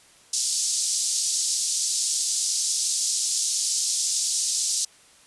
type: band-pass noise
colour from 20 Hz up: white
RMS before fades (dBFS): -25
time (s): 0.33-4.85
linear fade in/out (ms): 5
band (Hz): 4800 to 8400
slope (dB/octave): 24
effects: white hiss -54 dBFS RMS until 5.26 s + resampled to 24000 Hz